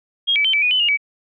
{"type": "tone with pitch steps", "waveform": "sine", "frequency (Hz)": [3258, 2299, 3092, 2309, 2467, 3020, 2847, 2281], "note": ["G#7", "D7", "G7", "D7", "D#7", "F#7", "F7", "C#7"], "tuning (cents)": [-34, -37, -24, -30, -15, 35, 33, 49], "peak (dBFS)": -14, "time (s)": [0.27, 0.974], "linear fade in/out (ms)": 20, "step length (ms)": 88, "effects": []}